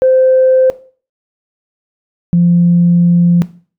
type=tone pair in turn; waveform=sine; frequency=519 / 173.2 Hz; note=C5 / F3; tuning=-14 / -14 cents; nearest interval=octave + perfect fifth; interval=1900 cents; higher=first; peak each=-5 dBFS; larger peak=neither; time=0.02-0.7 / 2.33-3.42 s; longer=second; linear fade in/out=0 ms; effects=noise-tail reverb RT60 0.4 s tail -17 dB re dry + tanh soft clip ceiling -1 dBFS